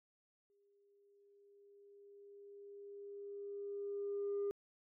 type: tone with exponential growth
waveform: sine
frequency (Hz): 403.6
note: G#4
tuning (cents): -49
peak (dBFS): -33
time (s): 0.5-4.51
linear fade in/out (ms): 0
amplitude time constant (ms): 870
effects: tanh soft clip ceiling -33 dBFS